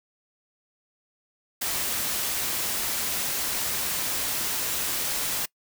white noise, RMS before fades -28 dBFS, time 1.61-5.46 s, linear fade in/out 10 ms, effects noise-tail reverb RT60 0.1 s tail -24 dB re dry

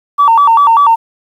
sine tone with vibrato, 1023 Hz, C6, 39 cents flat, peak -3 dBFS, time 0.18-0.96 s, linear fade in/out 20 ms, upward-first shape square, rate 5.1 Hz, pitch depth 200 cents each way, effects tanh soft clip ceiling 0 dBFS + 7-bit

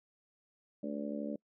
harmonic tone, 72.2 Hz, D2, 29 cents flat, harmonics 3 / 4 / 5 / 6 / 7 / 8, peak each -39 / -40 / -50 / -50 / -47 / -43 dBFS, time 0.83-1.36 s, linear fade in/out 5 ms, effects noise-tail reverb RT60 0.1 s tail -26 dB re dry

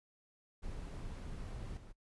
brown noise with level steps, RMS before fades -44 / -52 dBFS, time 0.62-1.93 s, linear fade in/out 20 ms, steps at 1.77 s, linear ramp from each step 2 ms, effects noise-tail reverb RT60 0.1 s tail -22 dB re dry + resampled to 24000 Hz

